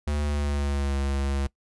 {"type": "tone with pitch glide", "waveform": "square", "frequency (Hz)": [73.6, 69.07], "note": ["D2", "C#2"], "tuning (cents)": [4, -6], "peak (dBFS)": -25, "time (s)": [0.07, 1.47], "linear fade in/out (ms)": 5, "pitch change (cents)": -110, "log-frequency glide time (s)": [0.23, 0.97], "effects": ["noise-tail reverb RT60 0.1 s tail -21 dB re dry", "resampled to 24000 Hz"]}